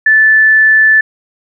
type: tone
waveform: sine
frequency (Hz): 1751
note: A6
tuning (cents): -9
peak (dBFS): -4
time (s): 0.06-1.01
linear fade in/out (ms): 5
effects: none